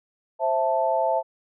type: chord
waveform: sine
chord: A minor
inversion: first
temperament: just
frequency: 528 / 660 / 880 Hz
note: C5 / E5 / A5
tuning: +16 / +2 / 0 cents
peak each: -26 / -23 / -24 dBFS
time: 0.39-1.23 s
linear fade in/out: 50 ms
effects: none